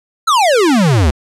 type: exponential sweep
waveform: square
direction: down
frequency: 1385 to 67.7 Hz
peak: -9 dBFS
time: 0.27-1.11 s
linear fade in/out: 10 ms
effects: low-pass 9000 Hz 12 dB/octave